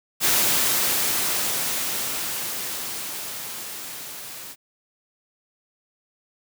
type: noise with level ramp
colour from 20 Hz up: white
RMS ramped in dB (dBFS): -19 to -38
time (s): 0.2-4.56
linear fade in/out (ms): 50
effects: high-pass 100 Hz 12 dB/octave